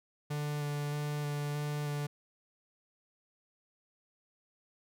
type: tone with vibrato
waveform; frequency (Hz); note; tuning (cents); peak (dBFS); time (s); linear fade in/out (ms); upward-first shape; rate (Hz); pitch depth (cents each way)
45% pulse; 146.83; D3; 0; -33; 0.3-2.07; 10; square; 1.6; 10
effects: none